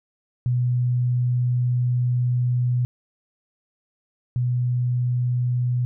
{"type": "tone pair in turn", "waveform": "sine", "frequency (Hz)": [123.47, 123.47], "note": ["B2", "B2"], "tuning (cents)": [0, 0], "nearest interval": "unison", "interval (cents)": 0, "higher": "neither", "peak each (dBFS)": [-18, -19], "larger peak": "first", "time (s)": [[0.46, 2.85], [4.36, 5.85]], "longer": "first", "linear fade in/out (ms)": 0, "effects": []}